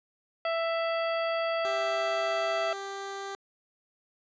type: harmonic tone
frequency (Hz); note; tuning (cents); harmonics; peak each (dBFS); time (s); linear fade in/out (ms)
662; E5; +7; 1 / 2 / 3 / 4 / 5 / 7; -28 / -34 / -38 / -40 / -42 / -45; 0.45-2.73; 2
type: tone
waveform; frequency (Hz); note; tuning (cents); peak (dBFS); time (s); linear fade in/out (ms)
15% pulse; 394; G4; +9; -29; 1.65-3.35; 0
effects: resampled to 16000 Hz